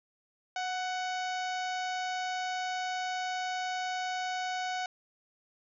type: harmonic tone with a mistuned harmonic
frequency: 745 Hz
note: F#5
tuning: 12 cents sharp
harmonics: 1 / 2 / 3 / 4 / 5 / 6 / 7 / 8 / 9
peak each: -33 / -39 / -43 / -45 / -47 / -49 / -50 / -51 / -52 dBFS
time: 0.56-4.86 s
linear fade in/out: 2 ms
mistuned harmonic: 1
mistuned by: -23 cents
effects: none